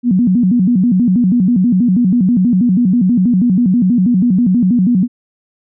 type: tone with vibrato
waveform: sine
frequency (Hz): 211.4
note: G#3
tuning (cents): +31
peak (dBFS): -8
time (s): 0.03-5.08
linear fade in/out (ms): 50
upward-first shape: square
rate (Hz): 6.2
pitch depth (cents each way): 240
effects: none